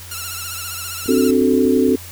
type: tone with vibrato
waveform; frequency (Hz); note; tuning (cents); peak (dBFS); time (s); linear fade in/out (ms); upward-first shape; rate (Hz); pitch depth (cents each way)
5% pulse; 1367; F6; -37; -15; 0.11-1.31; 5; sine; 15; 82
type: click train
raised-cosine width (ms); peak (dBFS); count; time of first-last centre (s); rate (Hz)
3; -22; 8; 1.06-1.89; 8.43
type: chord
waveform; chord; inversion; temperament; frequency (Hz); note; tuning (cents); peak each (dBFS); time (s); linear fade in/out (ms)
sine; D dominant seventh; third; equal; 261.6 / 293.7 / 370 / 440; C4 / D4 / F#4 / A4; 0 / 0 / 0 / 0; -15 / -20 / -18 / -18; 1.08-1.96; 10
effects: added 89 Hz sine -37 dBFS peak until 2.11 s + white hiss -37 dBFS RMS until 2.11 s